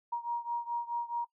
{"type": "beating tone pair", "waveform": "sine", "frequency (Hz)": [944, 948.7], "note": ["A#5", "A#5"], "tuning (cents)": [22, 30], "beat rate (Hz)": 4.7, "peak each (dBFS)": [-34, -36], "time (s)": [0.12, 1.25], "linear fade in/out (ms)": 10, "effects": ["noise-tail reverb RT60 0.1 s tail -21 dB re dry"]}